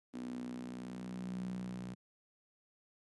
sawtooth tone with high-pass filter sweep, 61.74 Hz, B1, in tune, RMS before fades -43 dBFS, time 0.13-1.95 s, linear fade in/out 20 ms, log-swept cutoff 260 to 160 Hz, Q 7.3, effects resampled to 24000 Hz

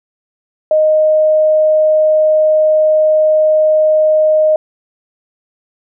sine tone, 620 Hz, D#5, 6 cents flat, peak -7 dBFS, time 0.71-4.56 s, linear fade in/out 2 ms, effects none

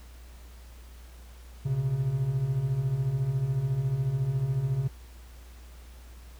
triangle beating tone pair, 121.9 / 135.9 Hz, B2 / C#3, -22 / -34 cents, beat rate 14 Hz, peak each -30 / -24 dBFS, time 1.65-4.88 s, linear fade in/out 10 ms, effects added 60 Hz sine -45 dBFS peak until 6.39 s + pink hiss -56 dBFS RMS until 6.39 s

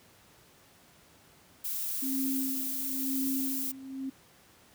violet noise, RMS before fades -34 dBFS, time 1.64-3.72 s, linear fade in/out 10 ms
sine tone with tremolo, 267.1 Hz, C4, 36 cents sharp, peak -29 dBFS, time 2.02-4.1 s, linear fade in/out 10 ms, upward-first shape sine, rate 1 Hz, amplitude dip 80%
effects pink hiss -59 dBFS RMS until 4.74 s + high-pass 80 Hz 12 dB/octave

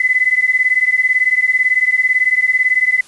sine beating tone pair, 2008 / 2026 Hz, B6 / B6, +28 / +44 cents, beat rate 18 Hz, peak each -14 dBFS, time 0-3.01 s, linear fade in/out 5 ms, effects white hiss -43 dBFS RMS until 3.07 s + resampled to 24000 Hz

